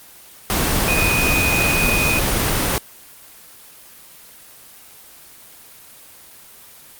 sine tone in noise, 2489 Hz, D#7, in tune, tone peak -18 dBFS, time 0.88-2.19 s, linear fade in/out 0 ms, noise pink, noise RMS -18 dBFS, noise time 0.5-2.78 s, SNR -3 dB, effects white hiss -43 dBFS RMS until 6.99 s + Opus 24 kbps

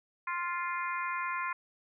harmonic tone, 349.2 Hz, F4, in tune, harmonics 3 / 4 / 5 / 6 / 7, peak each -34 / -39 / -41 / -40 / -43 dBFS, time 0.27-1.53 s, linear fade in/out 5 ms, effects none

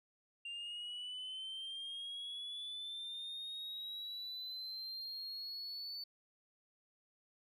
sine linear sweep, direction up, 2780 to 4514 Hz, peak -40 dBFS, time 0.45-6.04 s, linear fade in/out 5 ms, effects tanh soft clip ceiling -41 dBFS

